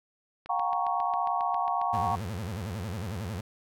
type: click train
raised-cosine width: 0.3 ms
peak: -28 dBFS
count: 12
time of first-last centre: 0.46-1.951 s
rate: 7.38 Hz
type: chord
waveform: sine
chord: G half-diminished seventh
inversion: third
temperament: equal with one note detuned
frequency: 715.2 / 784 / 932.3 / 1108.7 Hz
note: F5 / G5 / Bb5 / Db6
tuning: +41 / 0 / 0 / 0 cents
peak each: -30 / -32 / -32 / -31 dBFS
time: 0.49-2.16 s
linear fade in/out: 10 ms
type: tone with vibrato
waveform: 30% pulse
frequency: 98 Hz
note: G2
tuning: in tune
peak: -30 dBFS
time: 1.93-3.41 s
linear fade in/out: 5 ms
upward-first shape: sine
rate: 11 Hz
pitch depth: 270 cents each way
effects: none